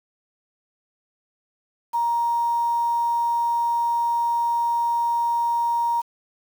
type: tone with quantisation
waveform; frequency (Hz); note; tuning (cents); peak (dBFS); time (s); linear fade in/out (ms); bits
sine; 940; A#5; +14; -19; 1.93-6.02; 20; 7
effects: none